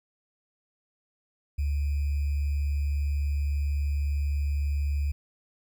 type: tone with sample-and-hold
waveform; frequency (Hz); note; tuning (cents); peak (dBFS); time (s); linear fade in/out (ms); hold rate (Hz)
sine; 71.8; D2; -39; -24; 1.58-5.12; 10; 2450
effects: none